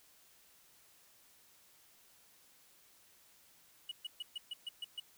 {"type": "tone bursts", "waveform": "triangle", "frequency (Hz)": 2919, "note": "F#7", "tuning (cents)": -24, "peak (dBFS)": -37, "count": 8, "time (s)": [3.89, 5], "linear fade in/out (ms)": 5, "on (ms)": 25, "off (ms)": 130, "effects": ["white hiss -65 dBFS RMS until 5.17 s"]}